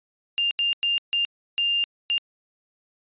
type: tone bursts at uneven times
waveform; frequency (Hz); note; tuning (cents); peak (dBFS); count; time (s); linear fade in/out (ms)
sine; 2800; F7; +4; -20; 6; 0.38-0.51 / 0.59-0.73 / 0.83-0.98 / 1.13-1.25 / 1.58-1.84 / 2.1-2.18; 0
effects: resampled to 8000 Hz